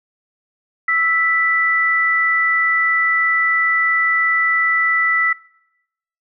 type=tone pair together; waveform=sine; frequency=1318.5 / 1975.5 Hz; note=E6 / B6; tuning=0 / 0 cents; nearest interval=perfect fifth; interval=700 cents; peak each=-20 / -15 dBFS; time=0.88-5.33 s; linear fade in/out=5 ms; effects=noise-tail reverb RT60 0.9 s tail -23 dB re dry